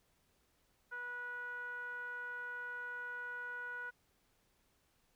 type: tone with low-pass filter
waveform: 10% pulse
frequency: 488.6 Hz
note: B4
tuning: 19 cents flat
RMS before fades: -44 dBFS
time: 0.91-3.91 s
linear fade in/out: 20 ms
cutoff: 1400 Hz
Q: 9.2
effects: pink hiss -75 dBFS RMS until 5.15 s